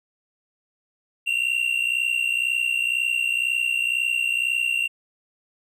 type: tone pair together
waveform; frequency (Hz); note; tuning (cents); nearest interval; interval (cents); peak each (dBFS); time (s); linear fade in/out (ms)
triangle; 2721 / 2783; F7 / F7; -46 / -7; unison; 39; -22; 1.26-4.88; 20
effects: none